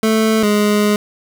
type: tone pair in turn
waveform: 25% pulse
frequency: 220 / 208.3 Hz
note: A3 / G#3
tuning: 0 / +5 cents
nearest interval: minor second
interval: 95 cents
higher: first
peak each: -8 dBFS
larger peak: neither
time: 0.03-0.43 / 0.43-0.96 s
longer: second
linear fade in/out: 2 ms
effects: none